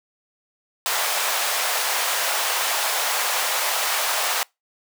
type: high-pass noise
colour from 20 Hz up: pink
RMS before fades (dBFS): -23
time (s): 0.86-4.43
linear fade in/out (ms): 0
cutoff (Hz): 640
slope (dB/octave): 24
effects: noise-tail reverb RT60 0.2 s tail -25 dB re dry